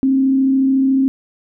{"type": "tone with frequency modulation", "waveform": "sine", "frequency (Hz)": 267.1, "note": "C4", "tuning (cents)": 36, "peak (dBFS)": -11, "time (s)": [0.03, 1.08], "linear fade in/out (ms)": 0, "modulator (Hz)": 33.9, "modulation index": 0.23, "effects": []}